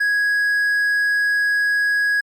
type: tone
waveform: triangle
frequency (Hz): 1661.2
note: G#6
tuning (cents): 0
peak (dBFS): -14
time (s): 0-2.21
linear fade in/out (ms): 10
effects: Opus 48 kbps